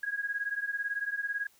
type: beating tone pair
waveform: sine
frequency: 1641 / 1659 Hz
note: G#6 / G#6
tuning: -21 / -2 cents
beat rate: 18 Hz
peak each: -33 / -35 dBFS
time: 0.03-1.47 s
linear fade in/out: 5 ms
effects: white hiss -64 dBFS RMS until 1.59 s